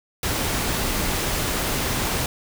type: noise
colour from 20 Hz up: pink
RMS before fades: -24 dBFS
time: 0.23-2.26 s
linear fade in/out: 2 ms
effects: none